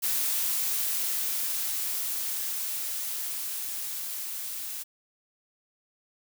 blue noise with level ramp, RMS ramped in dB -27 to -36 dBFS, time 0.02-4.84 s, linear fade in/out 20 ms, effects none

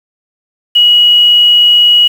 sine tone with quantisation, 2911 Hz, F#7, 29 cents flat, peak -3 dBFS, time 0.75-2.08 s, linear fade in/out 10 ms, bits 5, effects none

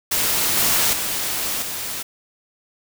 white noise with level steps, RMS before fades -20 / -18 / -24 / -28 dBFS, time 0.11-2.03 s, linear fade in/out 10 ms, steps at 0.57 / 0.93 / 1.62 s, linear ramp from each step 2 ms, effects none

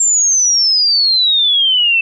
sine exponential sweep, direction down, 7459 to 2637 Hz, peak -9 dBFS, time 0-2.01 s, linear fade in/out 5 ms, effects none

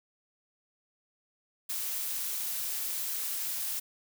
blue noise, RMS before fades -34 dBFS, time 1.69-3.8 s, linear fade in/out 10 ms, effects none

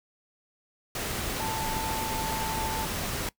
sine tone in noise, 884 Hz, A5, 8 cents sharp, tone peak -32 dBFS, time 1.4-2.85 s, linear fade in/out 2 ms, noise pink, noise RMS -32 dBFS, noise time 0.95-3.29 s, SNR -3 dB, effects noise-tail reverb RT60 0.1 s tail -21 dB re dry

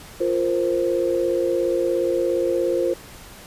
sine chord, F suspended fourth, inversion none, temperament equal, 349.2 / 466.2 / 523.3 Hz, F4 / Bb4 / C5, 0 / 0 / 0 cents, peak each -22 / -25 / -22 dBFS, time 0.2-2.94 s, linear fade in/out 10 ms, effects pink hiss -42 dBFS RMS until 3.46 s + resampled to 32000 Hz

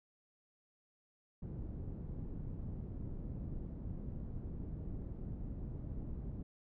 pink low-pass noise, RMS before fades -43 dBFS, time 1.42-6.43 s, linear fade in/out 5 ms, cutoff 230 Hz, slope 12 dB/octave, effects none

